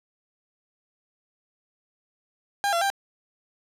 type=tone with pitch steps; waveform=30% pulse; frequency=805 / 681 / 791 Hz; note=G5 / F5 / G5; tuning=+46 / -44 / +15 cents; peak=-19 dBFS; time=2.64-2.901 s; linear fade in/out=0 ms; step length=87 ms; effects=low-pass 12000 Hz 12 dB/octave